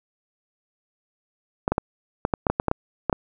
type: clicks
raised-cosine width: 1 ms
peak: -6 dBFS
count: 12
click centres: 1.679 / 1.72 / 1.781 / 2.251 / 2.338 / 2.468 / 2.5 / 2.599 / 2.683 / 2.714 / 3.097 / 3.128 s
effects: none